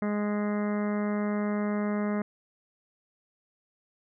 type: harmonic tone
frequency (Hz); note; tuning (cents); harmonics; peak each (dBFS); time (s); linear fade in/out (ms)
207.7; G#3; 0; 1 / 2 / 3 / 4 / 5 / 6 / 7 / 8 / 9 / 10; -27 / -35 / -36 / -44 / -43 / -42 / -47 / -48 / -47 / -47; 0.02-2.22; 2
effects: none